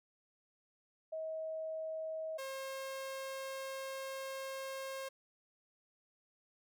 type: tone pair in turn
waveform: sine / sawtooth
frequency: 637 / 535.7 Hz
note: D#5 / C5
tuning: +41 / +41 cents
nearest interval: minor third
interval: 300 cents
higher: first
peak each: -38 / -37 dBFS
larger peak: second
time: 1.12-2.38 / 2.38-5.09 s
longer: second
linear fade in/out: 10 ms
effects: none